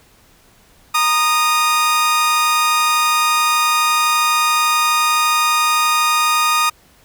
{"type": "tone pair together", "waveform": "sawtooth", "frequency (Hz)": [933, 1233.4], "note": ["A#5", "D#6"], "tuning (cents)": [1, -16], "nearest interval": "perfect fourth", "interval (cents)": 483, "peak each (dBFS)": [-18, -10], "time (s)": [0.94, 6.7], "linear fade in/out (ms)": 10, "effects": ["pink hiss -51 dBFS RMS until 7.04 s"]}